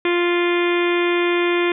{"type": "harmonic tone", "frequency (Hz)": 349.2, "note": "F4", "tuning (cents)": 0, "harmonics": [1, 2, 3, 4, 5, 6, 7, 8, 9, 10], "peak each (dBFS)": [-17, -31, -27, -31, -29, -27, -27, -36, -35, -34], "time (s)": [0.05, 1.72], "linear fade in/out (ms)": 2, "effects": []}